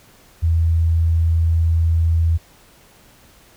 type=tone; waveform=sine; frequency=82.41 Hz; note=E2; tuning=in tune; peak=-13 dBFS; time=0.42-2.38 s; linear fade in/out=20 ms; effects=pink hiss -50 dBFS RMS until 3.56 s